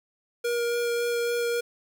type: tone with vibrato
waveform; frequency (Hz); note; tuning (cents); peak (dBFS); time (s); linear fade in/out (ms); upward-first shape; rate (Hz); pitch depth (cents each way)
square; 474.3; A#4; +30; -25; 0.44-1.61; 10; sine; 3.6; 9
effects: 9-bit